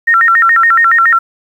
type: tone with vibrato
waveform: sine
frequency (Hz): 1583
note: G6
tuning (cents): +17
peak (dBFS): -5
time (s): 0.07-1.19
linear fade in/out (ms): 10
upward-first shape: square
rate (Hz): 7.1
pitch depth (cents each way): 270
effects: 7-bit